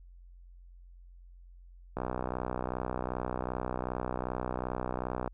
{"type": "click train", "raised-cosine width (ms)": 1, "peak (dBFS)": -19, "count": 208, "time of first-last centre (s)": [1.97, 5.277], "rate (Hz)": 62.6, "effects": ["added 44 Hz sine -50 dBFS peak until 5.33 s"]}